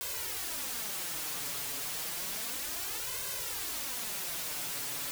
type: noise with flanger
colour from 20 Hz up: white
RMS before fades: -37 dBFS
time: 0.01-5.11 s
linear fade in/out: 0 ms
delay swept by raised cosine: 1.9 to 7.1 ms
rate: 0.31 Hz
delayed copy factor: +0.85
effects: none